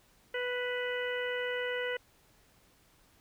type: harmonic tone with a mistuned harmonic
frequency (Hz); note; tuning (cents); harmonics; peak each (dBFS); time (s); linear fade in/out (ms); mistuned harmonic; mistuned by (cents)
493.9; B4; 0; 1 / 2 / 3 / 4 / 5 / 6; -34 / -46 / -39 / -38 / -48 / -43; 0.34-1.97; 5; 5; +24
effects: pink hiss -65 dBFS RMS until 3.2 s